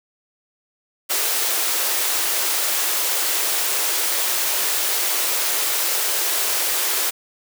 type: high-pass noise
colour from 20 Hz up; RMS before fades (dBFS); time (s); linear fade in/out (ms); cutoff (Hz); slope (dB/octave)
white; -21; 1.09-7.11; 20; 330; 48
effects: none